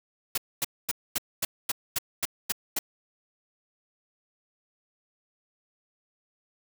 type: noise bursts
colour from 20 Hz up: white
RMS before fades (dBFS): -27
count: 10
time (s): 0.35-2.79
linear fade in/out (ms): 5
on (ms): 28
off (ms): 240
effects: none